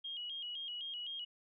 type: tone with vibrato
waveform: sine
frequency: 3072 Hz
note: G7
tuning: 36 cents flat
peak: -40 dBFS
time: 0.04-1.25 s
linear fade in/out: 10 ms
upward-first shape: square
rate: 3.9 Hz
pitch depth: 88 cents each way
effects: none